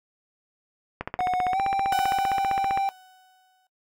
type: click train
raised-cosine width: 0.5 ms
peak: -14 dBFS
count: 28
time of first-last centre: 1.01-2.775 s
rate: 15.3 Hz
type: tone with pitch glide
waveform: triangle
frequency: 732 to 784.5 Hz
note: F#5 to G5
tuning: -19 to +1 cents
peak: -20 dBFS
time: 1.19-2.89 s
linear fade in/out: 0 ms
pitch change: +120 cents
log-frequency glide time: 1.51-1.59 s
type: tone with exponential decay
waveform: 35% pulse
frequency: 747 Hz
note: F#5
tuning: 16 cents sharp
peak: -23 dBFS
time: 1.92-3.67 s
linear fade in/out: 2 ms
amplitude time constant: 380 ms
effects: noise-tail reverb RT60 0.1 s tail -17 dB re dry